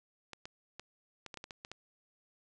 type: clicks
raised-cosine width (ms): 0.2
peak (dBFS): -27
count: 10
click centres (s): 0.333 / 0.455 / 0.796 / 1.263 / 1.342 / 1.373 / 1.441 / 1.508 / 1.649 / 1.716
effects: resampled to 22050 Hz